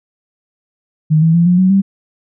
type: tone with pitch steps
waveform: sine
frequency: 155.4 / 162.66 / 170.25 / 178.2 / 186.52 / 195.23 Hz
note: D#3 / E3 / F3 / F3 / F#3 / G3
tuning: -2 / -23 / -44 / +35 / +14 / -7 cents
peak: -7 dBFS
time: 1.1-1.82 s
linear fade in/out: 20 ms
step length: 120 ms
effects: none